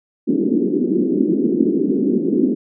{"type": "band-pass noise", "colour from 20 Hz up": "white", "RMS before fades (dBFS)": -17, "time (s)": [0.27, 2.55], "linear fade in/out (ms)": 20, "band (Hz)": [200, 370], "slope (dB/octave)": 48, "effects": []}